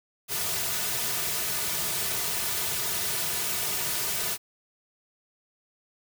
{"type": "noise with comb filter", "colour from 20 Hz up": "white", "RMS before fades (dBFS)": -29, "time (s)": [0.28, 4.38], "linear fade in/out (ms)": 50, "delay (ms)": 3.7, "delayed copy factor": -0.75, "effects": []}